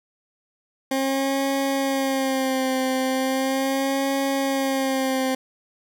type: tone with vibrato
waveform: 20% pulse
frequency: 267 Hz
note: C4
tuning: 35 cents sharp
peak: -16 dBFS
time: 0.91-5.35 s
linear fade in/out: 5 ms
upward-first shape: sine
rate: 0.38 Hz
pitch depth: 41 cents each way
effects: none